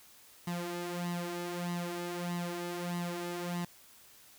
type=tone with flanger; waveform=sawtooth; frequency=174.61 Hz; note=F3; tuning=in tune; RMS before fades=-37 dBFS; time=0.47-3.65 s; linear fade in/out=5 ms; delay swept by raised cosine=1 to 3.4 ms; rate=1.6 Hz; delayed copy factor=+0.7; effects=white hiss -58 dBFS RMS until 4.38 s